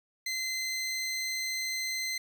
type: tone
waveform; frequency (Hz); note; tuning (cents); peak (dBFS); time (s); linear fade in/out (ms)
20% pulse; 2061; C7; -27; -26; 0.26-2.18; 5
effects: none